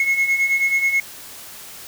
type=beating tone pair; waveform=sine; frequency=2169 / 2178.3 Hz; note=C#7 / C#7; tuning=-38 / -31 cents; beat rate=9.3 Hz; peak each=-20 / -15 dBFS; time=0-1 s; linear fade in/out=2 ms; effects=tanh soft clip ceiling -13 dBFS + white hiss -38 dBFS RMS until 1.87 s